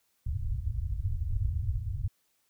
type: low-pass noise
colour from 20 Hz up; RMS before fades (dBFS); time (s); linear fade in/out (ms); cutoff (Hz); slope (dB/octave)
white; -31; 0.26-2.08; 5; 110; 48
effects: white hiss -73 dBFS RMS until 2.49 s